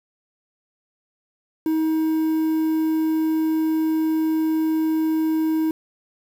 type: tone with quantisation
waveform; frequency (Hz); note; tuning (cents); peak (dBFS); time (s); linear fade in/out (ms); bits
triangle; 317.1; D#4; +33; -16; 1.66-5.71; 2; 7
effects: none